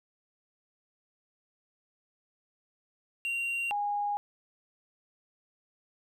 triangle / sine tone pair in turn, 2761 / 820.9 Hz, F7 / G#5, -20 / -20 cents, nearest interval octave + major sixth, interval 2100 cents, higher first, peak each -28 dBFS, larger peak neither, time 3.25-3.71 / 3.71-4.17 s, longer neither, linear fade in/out 0 ms, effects none

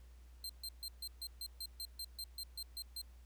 sawtooth tone bursts, 4151 Hz, C8, 15 cents flat, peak -39 dBFS, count 14, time 0.44-3.016 s, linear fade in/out 2 ms, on 54 ms, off 140 ms, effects added 60 Hz sine -55 dBFS peak until 3.25 s + pink hiss -71 dBFS RMS until 3.25 s

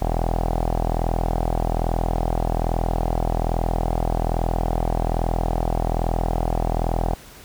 sawtooth tone with low-pass filter, 41.2 Hz, E1, in tune, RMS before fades -22 dBFS, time 0.01-7.15 s, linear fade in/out 10 ms, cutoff 760 Hz, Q 4.8, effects pink hiss -44 dBFS RMS until 7.44 s

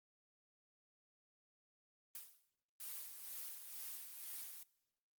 blue noise with exponential decay, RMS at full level -46 dBFS, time 2.15-2.5 s, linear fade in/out 2 ms, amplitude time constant 74 ms
blue noise with tremolo, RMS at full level -47 dBFS, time 2.8-4.63 s, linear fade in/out 2 ms, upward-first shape sine, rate 2.1 Hz, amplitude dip 50%
effects noise-tail reverb RT60 0.9 s tail -22 dB re dry + Opus 32 kbps

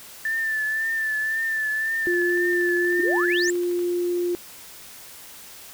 sine tone with vibrato, 1767 Hz, A6, 7 cents sharp, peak -22 dBFS, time 0.25-3.5 s, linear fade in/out 2 ms, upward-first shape triangle, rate 1.9 Hz, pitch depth 45 cents each way
click train, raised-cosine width 0.3 ms, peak -28 dBFS, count 23, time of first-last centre 2.06-3.792 s, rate 12.7 Hz
sine tone, 351.6 Hz, F4, 12 cents sharp, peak -21 dBFS, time 2.07-4.35 s, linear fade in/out 0 ms
sine exponential sweep, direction up, 289.3 to 7902 Hz, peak -26 dBFS, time 2.99-3.51 s, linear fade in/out 5 ms
effects white hiss -43 dBFS RMS until 5.73 s

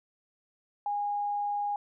sine tone, 820 Hz, G#5, 22 cents flat, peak -28 dBFS, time 0.86-1.76 s, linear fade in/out 2 ms, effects none

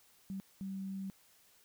sine tone bursts at uneven times, 193.1 Hz, G3, 26 cents flat, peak -38 dBFS, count 2, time 0.3-0.4 / 0.61-1.1 s, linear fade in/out 0 ms, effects white hiss -66 dBFS RMS until 1.64 s

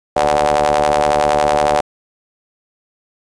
sawtooth ring-modulated tone, 74.6 Hz, D2, 28 cents sharp, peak -5 dBFS, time 0.16-1.81 s, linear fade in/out 5 ms, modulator 666 Hz, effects resampled to 22050 Hz + 7-bit

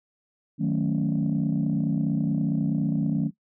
sine chord, D# half-diminished seventh, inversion none, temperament equal, 155.56 / 185 / 220 / 277.2 Hz, D#3 / F#3 / A3 / C#4, 0 / 0 / 0 / 0 cents, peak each -25 / -27 / -26 / -27 dBFS, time 0.58-3.31 s, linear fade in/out 50 ms, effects noise-tail reverb RT60 0.1 s tail -18 dB re dry + tanh soft clip ceiling -16 dBFS

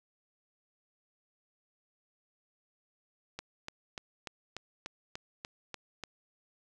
click train, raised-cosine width 0.2 ms, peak -22 dBFS, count 10, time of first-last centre 3.39-6.037 s, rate 3.4 Hz, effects none

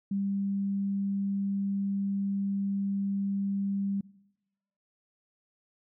sine tone, 197.9 Hz, G3, 17 cents sharp, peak -27 dBFS, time 0.11-4.01 s, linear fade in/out 5 ms, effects noise-tail reverb RT60 0.9 s tail -22 dB re dry

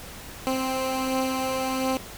15% pulse beating tone pair, 261.6 / 263 Hz, C4 / C4, 0 / +9 cents, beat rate 1.4 Hz, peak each -19 / -26 dBFS, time 0.47-1.97 s, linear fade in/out 0 ms, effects pink hiss -41 dBFS RMS until 2.17 s

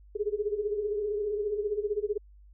sine tone cluster, 401.4 / 417.2 / 432.5 Hz, G4 / G#4 / A4, +41 / +8 / -30 cents, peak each -34 / -30 / -35 dBFS, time 0.15-2.18 s, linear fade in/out 10 ms, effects added 50 Hz sine -51 dBFS peak until 2.53 s

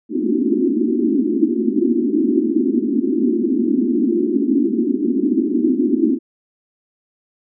pink band-pass noise, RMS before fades -17 dBFS, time 0.09-6.19 s, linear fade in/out 50 ms, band 220 to 370 Hz, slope 96 dB/octave, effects none

